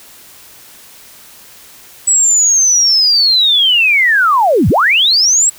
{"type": "linear two-way sweep", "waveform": "sine", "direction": "down then up", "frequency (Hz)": [7890, 70.2, 7890], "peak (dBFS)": -7, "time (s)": [2.07, 5.5], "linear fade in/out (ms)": 10, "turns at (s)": 4.69, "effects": ["white hiss -39 dBFS RMS until 5.58 s"]}